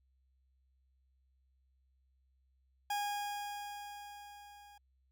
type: tone with level ramp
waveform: 40% pulse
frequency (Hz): 820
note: G#5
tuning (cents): -22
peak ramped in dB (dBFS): -32 to -55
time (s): 2.9-4.78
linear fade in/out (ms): 5
effects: added 65 Hz sine -70 dBFS peak until 5.11 s